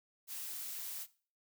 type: noise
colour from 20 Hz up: blue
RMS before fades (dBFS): -43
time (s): 0.27-1.07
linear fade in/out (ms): 50
effects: noise-tail reverb RT60 0.4 s tail -18 dB re dry